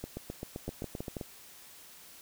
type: two click trains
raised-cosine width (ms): 2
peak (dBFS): -23 / -24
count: 4 / 10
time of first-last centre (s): 0.68-1.168 / 0.04-1.212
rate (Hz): 6.15 / 7.68
effects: white hiss -53 dBFS RMS until 2.21 s